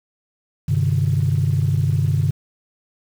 sine chord, G suspended fourth, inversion none, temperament equal with one note detuned, 98 / 130.81 / 150.61 Hz, G2 / C3 / D3, 0 / 0 / +44 cents, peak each -19 dBFS, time 0.68-2.31 s, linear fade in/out 10 ms, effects tanh soft clip ceiling -9 dBFS + 7-bit

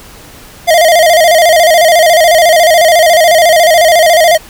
square tone with vibrato, 661 Hz, E5, 5 cents sharp, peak -4 dBFS, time 0.67-4.38 s, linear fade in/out 20 ms, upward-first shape square, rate 14 Hz, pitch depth 85 cents each way, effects pink hiss -34 dBFS RMS until 4.49 s

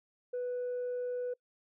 sine tone, 493.9 Hz, B4, in tune, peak -31 dBFS, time 0.33-1.34 s, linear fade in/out 10 ms, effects noise-tail reverb RT60 0.1 s tail -26 dB re dry + tanh soft clip ceiling -31 dBFS

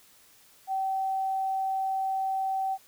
sine tone, 769 Hz, G5, 33 cents flat, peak -26 dBFS, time 0.67-2.78 s, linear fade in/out 50 ms, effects white hiss -58 dBFS RMS until 2.87 s

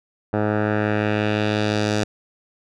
10% pulse tone with low-pass filter sweep, 105.8 Hz, G#2, 33 cents sharp, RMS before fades -21 dBFS, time 0.33-2.04 s, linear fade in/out 5 ms, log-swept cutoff 1100 to 6300 Hz, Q 1.5, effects none

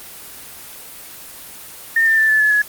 sine tone with pitch steps, 1817 / 1791 / 1765.3 / 1740 / 1715 / 1690.4 Hz, A#6 / A6 / A6 / A6 / A6 / G#6, -45 / +30 / +5 / -20 / -45 / +30 cents, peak -11 dBFS, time 1.96-2.62 s, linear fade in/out 5 ms, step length 110 ms, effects white hiss -36 dBFS RMS until 2.68 s + Opus 24 kbps

